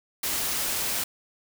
white noise, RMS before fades -28 dBFS, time 0.23-1.04 s, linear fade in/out 5 ms, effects none

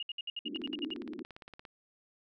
sine tone bursts, 2855 Hz, F7, 37 cents sharp, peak -35 dBFS, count 11, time 0-0.937 s, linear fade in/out 2 ms, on 27 ms, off 64 ms
pink band-pass noise, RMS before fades -41 dBFS, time 0.45-1.23 s, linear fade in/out 10 ms, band 250 to 340 Hz, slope 48 dB/octave
click train, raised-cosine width 0.3 ms, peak -32 dBFS, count 20, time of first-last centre 0.56-1.652 s, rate 17.4 Hz
effects none

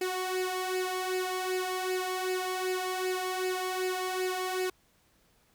sawtooth tone with flanger, 370 Hz, F#4, in tune, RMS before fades -32 dBFS, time 0.01-4.7 s, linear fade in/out 5 ms, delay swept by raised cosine 0.41 to 1.81 ms, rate 2.6 Hz, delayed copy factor +0.65, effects pink hiss -67 dBFS RMS until 5.54 s

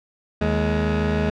20% pulse tone pair together, 78.79 / 209.8 Hz, D#2 / G#3, +22 / +18 cents, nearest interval octave + perfect fourth, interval 1696 cents, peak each -17 dBFS, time 0.41-1.3 s, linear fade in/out 5 ms, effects low-pass 3000 Hz 12 dB/octave

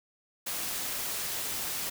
white noise, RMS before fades -34 dBFS, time 0.46-1.9 s, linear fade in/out 10 ms, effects none

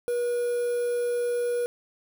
triangle tone with quantisation, 482.7 Hz, B4, 40 cents flat, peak -22 dBFS, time 0.08-1.66 s, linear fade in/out 0 ms, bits 7, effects none

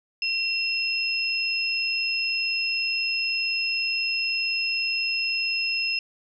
sine tone pair together, 2719 / 5143 Hz, F7 / E8, -47 / -44 cents, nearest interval major seventh, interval 1103 cents, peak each -25 / -27 dBFS, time 0.22-5.99 s, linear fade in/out 2 ms, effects none

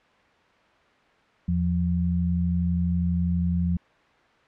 sine tone pair together, 82.41 / 174.62 Hz, E2 / F3, 0 / 0 cents, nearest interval octave + minor second, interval 1300 cents, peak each -25 / -23 dBFS, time 1.48-3.77 s, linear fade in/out 5 ms, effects white hiss -58 dBFS RMS until 4.47 s + low-pass 2000 Hz 12 dB/octave

